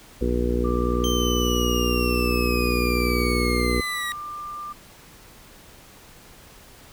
harmonic tone, 60.5 Hz, B1, 35 cents flat, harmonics 1 / 2 / 3 / 4 / 5 / 6 / 7 / 8, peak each -24 / -33 / -33 / -27 / -32 / -28 / -31 / -29 dBFS, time 0.21-3.81 s, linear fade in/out 5 ms
sine tone with pitch glide, 1180 to 1190.3 Hz, D6 to D6, +8 to +23 cents, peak -31 dBFS, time 0.64-4.73 s, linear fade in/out 10 ms, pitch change +15 cents, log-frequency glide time 1.46-3.53 s
30% pulse linear sweep, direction down, 3136 to 1902 Hz, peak -24 dBFS, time 1.04-4.12 s, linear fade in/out 0 ms
effects pink hiss -48 dBFS RMS until 6.92 s

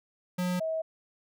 square / sine tone pair in turn, 180.2 / 642.2 Hz, F#3 / E5, -45 / -45 cents, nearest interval octave + minor seventh, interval 2200 cents, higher second, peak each -28 dBFS, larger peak neither, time 0.38-0.6 / 0.6-0.82 s, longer neither, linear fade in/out 10 ms, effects none

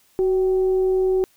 sine tone with frequency modulation, 374.5 Hz, F#4, 21 cents sharp, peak -16 dBFS, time 0.19-1.24 s, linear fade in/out 0 ms, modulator 400 Hz, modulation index 0.21, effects white hiss -59 dBFS RMS until 1.36 s

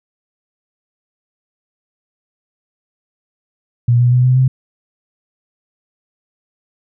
sine tone with pitch steps, 120 / 122.45 / 124.95 / 127.5 / 130.11 Hz, B2 / B2 / B2 / C3 / C3, -49 / -14 / +21 / -44 / -9 cents, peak -8 dBFS, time 3.88-4.48 s, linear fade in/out 5 ms, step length 120 ms, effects none

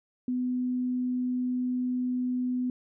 sine tone, 250.5 Hz, B3, 25 cents sharp, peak -26 dBFS, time 0.28-2.7 s, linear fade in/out 2 ms, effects none

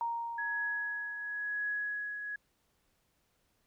sine tone with exponential decay, 932.3 Hz, A#5, in tune, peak -30 dBFS, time 0.01-1.95 s, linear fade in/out 1 ms, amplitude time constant 420 ms
sine tone with tremolo, 1675 Hz, G#6, 14 cents sharp, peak -31 dBFS, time 0.38-2.36 s, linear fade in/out 5 ms, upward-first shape triangle, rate 0.96 Hz, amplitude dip 55%
effects pink hiss -75 dBFS RMS until 3.66 s

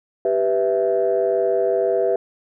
sine chord, E minor, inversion first, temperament equal, 392 / 493.9 / 659.3 Hz, G4 / B4 / E5, 0 / 0 / 0 cents, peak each -20 dBFS, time 0.25-2.16 s, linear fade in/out 2 ms, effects tanh soft clip ceiling -9 dBFS

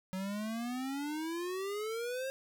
square exponential sweep, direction up, 185 to 540 Hz, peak -36 dBFS, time 0.13-2.3 s, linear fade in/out 0 ms, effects none

